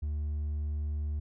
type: tone with hard clipping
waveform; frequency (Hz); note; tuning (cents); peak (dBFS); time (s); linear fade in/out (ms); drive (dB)
sine; 75; D2; +37; -31; 0.02-1.2; 10; 2
effects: none